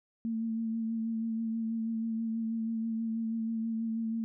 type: tone with vibrato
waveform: sine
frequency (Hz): 225.5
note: A3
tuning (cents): +43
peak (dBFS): -30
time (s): 0.25-4.24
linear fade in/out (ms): 0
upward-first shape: sine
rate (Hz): 6.2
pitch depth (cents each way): 23
effects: none